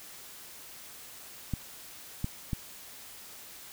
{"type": "clicks", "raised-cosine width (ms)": 5, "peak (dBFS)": -18, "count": 3, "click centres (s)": [1.537, 2.244, 2.532], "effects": ["white hiss -48 dBFS RMS until 3.72 s"]}